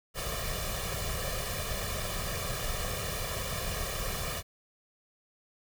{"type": "noise with comb filter", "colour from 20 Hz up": "pink", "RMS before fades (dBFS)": -34, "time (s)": [0.14, 4.43], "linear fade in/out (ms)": 50, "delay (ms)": 1.7, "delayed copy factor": 0.8, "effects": []}